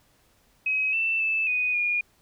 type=tone with pitch steps; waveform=sine; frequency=2543 / 2666 / 2630 / 2488 / 2433 Hz; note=D#7 / E7 / E7 / D#7 / D#7; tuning=+37 / +19 / -5 / -1 / -39 cents; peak=-22 dBFS; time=0.66-2.01 s; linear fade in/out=5 ms; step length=270 ms; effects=pink hiss -63 dBFS RMS until 2.21 s